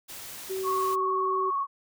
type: noise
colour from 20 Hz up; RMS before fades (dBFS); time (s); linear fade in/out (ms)
white; -41; 0.08-0.96; 20
type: tone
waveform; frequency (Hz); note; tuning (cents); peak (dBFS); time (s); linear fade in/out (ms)
sine; 380.3; F#4; +48; -29; 0.49-1.51; 20
type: tone with vibrato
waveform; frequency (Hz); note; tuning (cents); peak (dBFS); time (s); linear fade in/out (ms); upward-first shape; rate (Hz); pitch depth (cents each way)
sine; 1108; C#6; -1; -25; 0.63-1.67; 50; square; 20; 30
effects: none